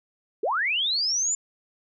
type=linear sweep; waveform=sine; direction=up; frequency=357.5 to 7230 Hz; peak=-22 dBFS; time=0.43-1.35 s; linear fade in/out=5 ms; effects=none